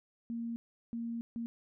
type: tone bursts at uneven times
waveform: sine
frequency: 232.4 Hz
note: A#3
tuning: 5 cents flat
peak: -35 dBFS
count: 3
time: 0.3-0.56 / 0.93-1.21 / 1.36-1.46 s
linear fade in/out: 0 ms
effects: none